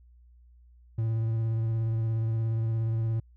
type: tone with vibrato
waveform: triangle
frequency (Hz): 112.6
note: A2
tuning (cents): +40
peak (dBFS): -23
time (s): 0.98-3.2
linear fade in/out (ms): 5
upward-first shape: sine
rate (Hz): 17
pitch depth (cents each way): 21
effects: added 60 Hz sine -53 dBFS peak until 3.36 s